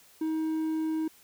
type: tone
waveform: triangle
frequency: 316.6 Hz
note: D#4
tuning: 30 cents sharp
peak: -25 dBFS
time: 0.21-1.08 s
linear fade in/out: 5 ms
effects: white hiss -58 dBFS RMS until 1.23 s